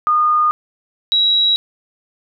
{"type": "tone pair in turn", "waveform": "sine", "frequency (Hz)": [1223, 3872], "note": ["D#6", "B7"], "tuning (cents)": [-30, -35], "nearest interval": "octave + minor sixth", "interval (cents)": 1995, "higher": "second", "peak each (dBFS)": -11, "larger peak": "neither", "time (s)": [[0.07, 0.51], [1.12, 1.56]], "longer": "neither", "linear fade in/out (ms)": 0, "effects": []}